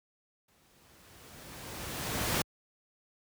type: noise with exponential growth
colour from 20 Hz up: pink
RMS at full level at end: -28 dBFS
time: 0.48-2.42 s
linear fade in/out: 5 ms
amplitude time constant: 420 ms
effects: high-pass 60 Hz 12 dB/octave